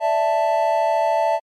triangle chord, D suspended second, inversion none, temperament just, 587.3 / 660.7 / 881 Hz, D5 / E5 / A5, 0 / +4 / +2 cents, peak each -22 / -17 / -18 dBFS, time 0-1.4 s, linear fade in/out 50 ms, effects MP3 64 kbps

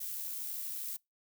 violet noise with amplitude modulation, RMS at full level -38 dBFS, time 0-0.97 s, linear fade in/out 10 ms, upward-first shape sine, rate 72.4 Hz, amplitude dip 30%, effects noise-tail reverb RT60 0.2 s tail -25 dB re dry

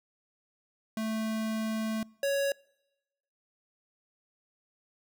square tone pair in turn, 220 / 556.9 Hz, A3 / C#5, 0 / +8 cents, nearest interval octave + major third, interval 1608 cents, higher second, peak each -31 / -27 dBFS, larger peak second, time 0.97-2.03 / 2.23-2.52 s, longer first, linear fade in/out 2 ms, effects noise-tail reverb RT60 0.9 s tail -26 dB re dry

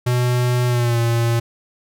square tone with pitch glide, 123.47 to 116.81 Hz, B2 to A#2, 0 to +4 cents, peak -16 dBFS, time 0.06-1.4 s, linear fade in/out 10 ms, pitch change -96 cents, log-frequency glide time 0.67-0.99 s, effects none

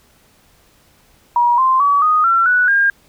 sine tone with pitch steps, 958 / 1044.7 / 1139.3 / 1242.4 / 1354.8 / 1477.4 / 1611.2 Hz, A#5 / C6 / C#6 / D#6 / E6 / F#6 / G6, +47 / -3 / +47 / -3 / +47 / -3 / +47 cents, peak -10 dBFS, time 1.36-2.9 s, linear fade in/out 2 ms, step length 220 ms, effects pink hiss -53 dBFS RMS until 3.08 s

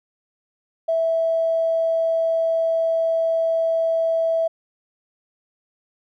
triangle tone with tanh clipping, 656 Hz, E5, 9 cents flat, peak -17 dBFS, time 0.88-4.48 s, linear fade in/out 10 ms, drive 3 dB, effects none

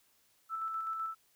sine tone with tremolo, 1320 Hz, E6, 2 cents sharp, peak -33 dBFS, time 0.49-1.15 s, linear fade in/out 50 ms, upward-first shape square, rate 7.9 Hz, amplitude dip 30%, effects white hiss -70 dBFS RMS until 1.35 s

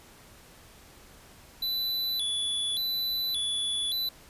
square tone with vibrato, 3700 Hz, A#7, 14 cents flat, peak -28 dBFS, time 1.62-4.09 s, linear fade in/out 5 ms, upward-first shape square, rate 0.87 Hz, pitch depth 130 cents each way, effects pink hiss -53 dBFS RMS until 4.29 s + resampled to 32000 Hz

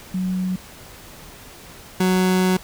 sine / 30% pulse tone pair in turn, 185 / 185 Hz, F#3 / F#3, 0 / 0 cents, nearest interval unison, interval 0 cents, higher neither, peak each -20 / -13 dBFS, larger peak second, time 0.14-0.56 / 2-2.57 s, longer second, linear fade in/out 5 ms, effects pink hiss -42 dBFS RMS until 2.63 s

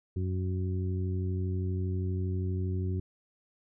harmonic tone, 92.5 Hz, F#2, in tune, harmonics 1 / 2 / 3 / 4, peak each -29 / -38 / -42 / -40 dBFS, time 0.16-3 s, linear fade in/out 5 ms, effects none

